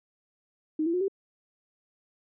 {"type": "tone with pitch steps", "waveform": "sine", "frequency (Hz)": [311.1, 335.4, 361.5, 389.7], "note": ["D#4", "E4", "F#4", "G4"], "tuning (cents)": [0, 30, -40, -10], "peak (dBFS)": -24, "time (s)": [0.79, 1.082], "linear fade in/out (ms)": 5, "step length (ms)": 73, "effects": []}